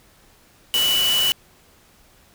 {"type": "tone in noise", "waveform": "sine", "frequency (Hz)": 2960, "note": "F#7", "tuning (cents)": 0, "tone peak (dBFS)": -17, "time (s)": [0.74, 1.32], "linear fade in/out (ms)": 0, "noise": "white", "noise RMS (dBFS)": -25, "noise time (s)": [0.74, 1.32], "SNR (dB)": 5, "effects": ["pink hiss -54 dBFS RMS until 2.34 s"]}